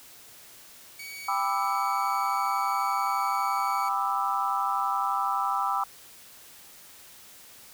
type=tone; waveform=sawtooth; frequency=2258 Hz; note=C#7; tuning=31 cents sharp; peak=-35 dBFS; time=0.99-3.89 s; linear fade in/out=5 ms
type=chord; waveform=sine; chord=E minor seventh; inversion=first; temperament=just; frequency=791.1 / 988.9 / 1186.7 / 1318.5 Hz; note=G5 / B5 / D6 / E6; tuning=+16 / +2 / +18 / 0 cents; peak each=-30 dBFS; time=1.28-5.84 s; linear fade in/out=5 ms
effects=white hiss -50 dBFS RMS until 7.73 s